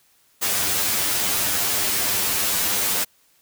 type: noise with comb filter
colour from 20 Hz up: white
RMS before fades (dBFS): -22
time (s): 0.41-3.05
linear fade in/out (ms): 20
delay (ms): 10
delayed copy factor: +0.9
effects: white hiss -60 dBFS RMS until 3.41 s